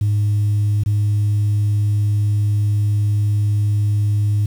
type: tone with dropouts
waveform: sine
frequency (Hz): 103.83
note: G#2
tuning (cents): 0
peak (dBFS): -12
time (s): 0.01-4.46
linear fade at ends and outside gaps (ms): 5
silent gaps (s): 0.836-0.86
effects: tanh soft clip ceiling -12 dBFS + 7-bit